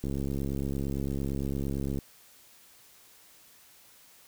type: click train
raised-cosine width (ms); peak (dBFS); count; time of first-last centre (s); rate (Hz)
3; -20; 135; 0.04-1.988; 68.8
effects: white hiss -57 dBFS RMS until 4.27 s